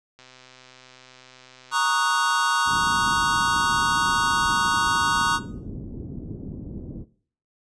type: click train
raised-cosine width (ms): 0.2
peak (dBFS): -30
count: 313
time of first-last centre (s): 0.19-2.627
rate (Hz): 128
type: chord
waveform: square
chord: D# minor seventh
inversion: second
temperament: equal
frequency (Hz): 932.3 / 1108.7 / 1244.5 / 1480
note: A#5 / C#6 / D#6 / F#6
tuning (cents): 0 / 0 / 0 / 0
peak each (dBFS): -26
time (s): 1.71-5.4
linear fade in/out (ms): 50
type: low-pass noise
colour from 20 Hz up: white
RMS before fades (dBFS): -35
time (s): 2.65-7.06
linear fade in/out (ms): 50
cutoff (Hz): 300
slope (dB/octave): 24
effects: noise-tail reverb RT60 0.5 s tail -18 dB re dry + resampled to 22050 Hz